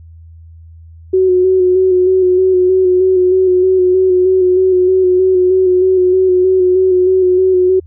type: tone with vibrato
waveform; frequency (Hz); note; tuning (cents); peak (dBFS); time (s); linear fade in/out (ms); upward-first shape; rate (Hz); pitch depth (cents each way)
sine; 370; F#4; 0; -7; 1.13-7.8; 10; square; 3.2; 22
effects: added 82 Hz sine -34 dBFS peak until 7.86 s